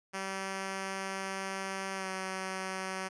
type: tone with pitch glide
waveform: 5% pulse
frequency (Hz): 192.7 to 189.17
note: G3 to F#3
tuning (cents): -29 to +39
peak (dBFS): -24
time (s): 0.13-3.09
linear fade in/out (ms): 20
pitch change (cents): -32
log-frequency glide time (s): 1.95-2.08
effects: resampled to 22050 Hz